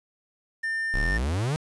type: tone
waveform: triangle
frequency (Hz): 1800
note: A6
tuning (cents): +39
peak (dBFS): -24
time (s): 0.63-1.18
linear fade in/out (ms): 10
type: exponential sweep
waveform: 45% pulse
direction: up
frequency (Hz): 30.02 to 161.6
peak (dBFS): -24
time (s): 0.94-1.56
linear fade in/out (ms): 0
effects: resampled to 24000 Hz + 9-bit